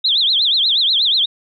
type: tone with vibrato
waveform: sine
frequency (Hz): 3628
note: A#7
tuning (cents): -48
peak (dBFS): -12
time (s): 0.04-1.26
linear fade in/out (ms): 10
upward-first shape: triangle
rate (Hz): 8.3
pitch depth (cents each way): 280
effects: none